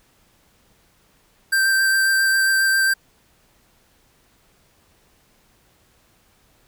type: tone with vibrato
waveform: square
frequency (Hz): 1568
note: G6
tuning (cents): 0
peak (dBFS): -16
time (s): 1.52-2.94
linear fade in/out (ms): 10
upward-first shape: sine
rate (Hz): 7.4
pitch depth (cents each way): 12
effects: pink hiss -59 dBFS RMS until 6.67 s